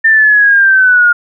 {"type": "linear sweep", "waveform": "sine", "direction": "down", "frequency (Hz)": [1800, 1414], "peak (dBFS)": -4, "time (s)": [0.04, 1.13], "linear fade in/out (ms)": 10, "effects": []}